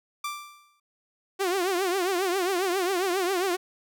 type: tone with exponential decay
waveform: sawtooth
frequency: 1177 Hz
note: D6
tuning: 3 cents sharp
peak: -24 dBFS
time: 0.24-0.8 s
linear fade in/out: 5 ms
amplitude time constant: 120 ms
type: tone with vibrato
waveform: sawtooth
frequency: 370 Hz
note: F#4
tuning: in tune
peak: -20 dBFS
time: 1.39-3.57 s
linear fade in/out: 20 ms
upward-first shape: triangle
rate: 7.4 Hz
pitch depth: 150 cents each way
effects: none